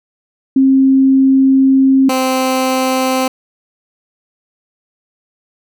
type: tone pair in turn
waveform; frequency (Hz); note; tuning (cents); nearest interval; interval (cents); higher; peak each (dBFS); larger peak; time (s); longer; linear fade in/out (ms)
sine / 15% pulse; 267.2 / 260.2; C4 / C4; +36 / -9; unison; 45; first; -6; neither; 0.56-2.09 / 2.09-3.28; first; 5
effects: none